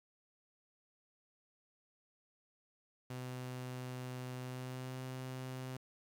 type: tone with pitch glide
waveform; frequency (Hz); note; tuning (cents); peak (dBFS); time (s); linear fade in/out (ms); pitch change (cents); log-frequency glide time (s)
sawtooth; 126.8 to 129.24; B2 to C3; +46 to -21; -38; 3.1-5.77; 5; +33; 4.39-4.98
effects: 11-bit